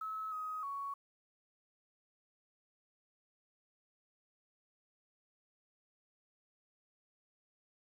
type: tone with pitch steps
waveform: sine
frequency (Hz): 1293 / 1260 / 1115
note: E6 / D#6 / C#6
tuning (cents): -34 / +21 / +10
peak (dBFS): -38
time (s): 0.01-0.94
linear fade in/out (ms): 5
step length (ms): 310
effects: 11-bit